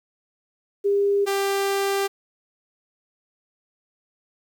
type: tone pair in turn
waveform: sine / sawtooth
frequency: 401.8 / 394.9 Hz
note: G4 / G4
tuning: +43 / +13 cents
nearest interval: unison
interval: 30 cents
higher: first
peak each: -17 dBFS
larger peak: neither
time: 0.84-1.26 / 1.26-2.08 s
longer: second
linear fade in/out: 20 ms
effects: 9-bit